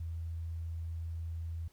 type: tone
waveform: sine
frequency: 82.6 Hz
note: E2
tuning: 4 cents sharp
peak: -36 dBFS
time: 0-1.68 s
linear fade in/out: 5 ms
effects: pink hiss -68 dBFS RMS until 1.72 s